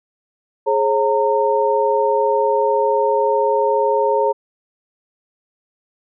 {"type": "tone cluster", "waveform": "sine", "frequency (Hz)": [418.8, 539, 917], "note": ["G#4", "C#5", "A#5"], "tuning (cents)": [15, -49, -29], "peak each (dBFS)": -18, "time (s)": [0.66, 4.33], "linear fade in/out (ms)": 20, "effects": []}